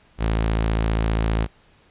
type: tone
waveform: sawtooth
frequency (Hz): 55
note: A1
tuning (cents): 0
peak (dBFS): -15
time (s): 0.18-1.48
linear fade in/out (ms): 50
effects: pink hiss -56 dBFS RMS until 1.9 s + resampled to 8000 Hz